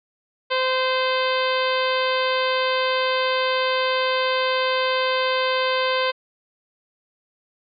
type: harmonic tone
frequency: 517 Hz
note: C5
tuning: 21 cents flat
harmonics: 1 / 2 / 3 / 4 / 5 / 6 / 7 / 8 / 9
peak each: -22 / -24 / -28 / -30 / -30 / -30 / -32 / -35 / -35 dBFS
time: 0.5-6.12 s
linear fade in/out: 20 ms
effects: MP3 64 kbps